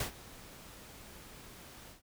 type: noise with ADSR envelope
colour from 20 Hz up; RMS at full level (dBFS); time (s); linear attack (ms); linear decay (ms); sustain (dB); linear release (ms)
pink; -33; 0-2.02; 4; 100; -19; 120
effects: none